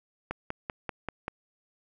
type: click train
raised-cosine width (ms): 0.5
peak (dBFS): -17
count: 6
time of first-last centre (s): 0.31-1.281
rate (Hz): 5.15
effects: none